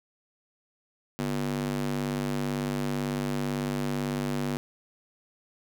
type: tone with high-pass filter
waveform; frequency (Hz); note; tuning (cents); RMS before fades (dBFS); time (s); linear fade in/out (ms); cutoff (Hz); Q
square; 49; G1; 0; -30; 1.19-4.57; 0; 200; 2.2
effects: none